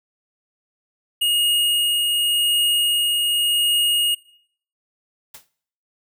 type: tone with tremolo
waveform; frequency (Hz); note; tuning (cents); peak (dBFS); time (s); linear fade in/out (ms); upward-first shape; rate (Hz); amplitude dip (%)
square; 2865; F7; +44; -16; 1.21-4.15; 10; triangle; 0.88; 25
type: noise with exponential decay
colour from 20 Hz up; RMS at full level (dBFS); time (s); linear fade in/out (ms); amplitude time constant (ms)
white; -35; 5.34-5.49; 5; 31
effects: noise-tail reverb RT60 0.6 s tail -20 dB re dry